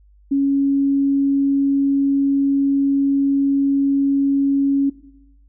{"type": "tone", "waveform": "sine", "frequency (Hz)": 277.2, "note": "C#4", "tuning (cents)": 0, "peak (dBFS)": -14, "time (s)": [0.31, 4.9], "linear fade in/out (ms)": 10, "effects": ["noise-tail reverb RT60 0.9 s tail -18 dB re dry", "added 50 Hz sine -48 dBFS peak until 5.48 s"]}